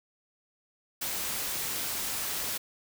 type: noise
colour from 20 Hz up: white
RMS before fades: -33 dBFS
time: 1.01-2.58 s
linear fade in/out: 10 ms
effects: none